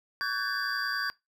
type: tone cluster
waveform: triangle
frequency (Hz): 1132 / 1512 / 1623 / 1752 / 4745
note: C#6 / F#6 / G#6 / A6 / D8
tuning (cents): +36 / +37 / -40 / -8 / +17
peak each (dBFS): -34 / -32 / -32 / -38 / -34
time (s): 0.21-1.1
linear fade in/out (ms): 0
effects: noise-tail reverb RT60 0.2 s tail -22 dB re dry